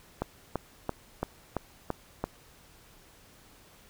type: click train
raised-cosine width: 1 ms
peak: -15 dBFS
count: 7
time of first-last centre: 0.22-2.24 s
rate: 2.97 Hz
effects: pink hiss -57 dBFS RMS until 3.89 s